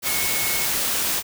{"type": "tone in noise", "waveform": "sine", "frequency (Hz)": 2192, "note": "C#7", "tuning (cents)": -20, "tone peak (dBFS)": -29, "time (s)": [0.04, 0.68], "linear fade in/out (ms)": 50, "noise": "white", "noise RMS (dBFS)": -23, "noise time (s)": [0.02, 1.23], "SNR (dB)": -9, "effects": []}